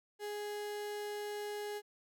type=tone; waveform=35% pulse; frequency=415.3 Hz; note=G#4; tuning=in tune; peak=-37 dBFS; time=0.19-1.82 s; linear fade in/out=50 ms; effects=none